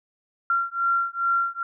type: beating tone pair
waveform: sine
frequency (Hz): 1373 / 1375.4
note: F6 / F6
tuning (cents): -30 / -27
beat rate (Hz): 2.4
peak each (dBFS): -24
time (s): 0.5-1.63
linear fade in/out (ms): 2
effects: none